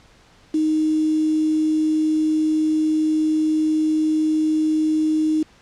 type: tone with quantisation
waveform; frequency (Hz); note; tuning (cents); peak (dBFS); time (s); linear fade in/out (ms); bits
sine; 311.1; D#4; 0; -16; 0.54-5.43; 5; 6
effects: pink hiss -52 dBFS RMS until 5.61 s + low-pass 6000 Hz 12 dB/octave